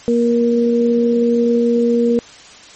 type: tone pair together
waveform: sine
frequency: 236.5 / 471.9 Hz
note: A#3 / A#4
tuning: +25 / +21 cents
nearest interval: octave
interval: 1196 cents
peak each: -14 dBFS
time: 0.08-2.19 s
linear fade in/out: 0 ms
effects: white hiss -40 dBFS RMS until 2.75 s + MP3 32 kbps